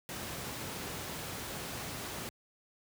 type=noise; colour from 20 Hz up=pink; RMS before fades=-40 dBFS; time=0.09-2.29 s; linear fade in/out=0 ms; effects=high-pass 80 Hz 12 dB/octave